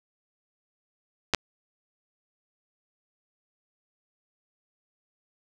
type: clicks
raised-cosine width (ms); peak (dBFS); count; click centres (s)
0.2; -5; 2; 1.337 / 1.347
effects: none